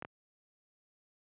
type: clicks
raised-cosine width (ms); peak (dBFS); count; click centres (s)
0.5; -26; 2; 0.024 / 0.049
effects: high-pass 100 Hz 12 dB/octave + resampled to 8000 Hz